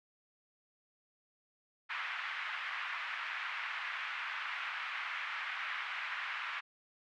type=band-pass noise; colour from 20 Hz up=white; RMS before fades=-40 dBFS; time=1.89-6.61 s; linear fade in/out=20 ms; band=1100 to 2400 Hz; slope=24 dB/octave; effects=none